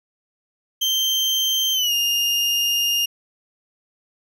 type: tone with pitch glide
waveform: 35% pulse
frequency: 3136 to 2826 Hz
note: G7 to F7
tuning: 0 to +20 cents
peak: -16 dBFS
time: 0.81-3.06 s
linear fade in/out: 10 ms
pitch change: -180 cents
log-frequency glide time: 1.73-1.93 s
effects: none